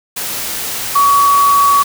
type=tone in noise; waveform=sine; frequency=1130 Hz; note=C#6; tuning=33 cents sharp; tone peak=-7 dBFS; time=0.95-1.83 s; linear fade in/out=10 ms; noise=white; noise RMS=-21 dBFS; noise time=0.16-1.84 s; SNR=+11 dB; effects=none